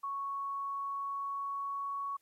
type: tone with pitch glide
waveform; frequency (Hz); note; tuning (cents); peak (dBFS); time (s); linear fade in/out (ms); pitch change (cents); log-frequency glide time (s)
sine; 1108.7 to 1116.4; C#6 to C#6; 0 to +12; -34; 0.03-2.17; 10; +12; 0.22-1.98
effects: white hiss -75 dBFS RMS until 2.21 s + MP3 64 kbps